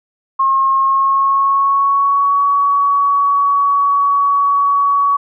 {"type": "tone with pitch glide", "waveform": "sine", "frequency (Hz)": [1077, 1127.3], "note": ["C6", "C#6"], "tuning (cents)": [50, 29], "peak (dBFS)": -10, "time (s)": [0.39, 5.17], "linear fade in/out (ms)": 10, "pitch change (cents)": 79, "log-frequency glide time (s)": [0.76, 2.4], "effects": []}